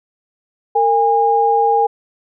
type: tone pair together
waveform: sine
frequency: 457 / 815.4 Hz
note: A#4 / G#5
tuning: -34 / -32 cents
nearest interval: minor seventh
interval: 1002 cents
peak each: -16 / -12 dBFS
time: 0.75-1.87 s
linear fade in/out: 10 ms
effects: none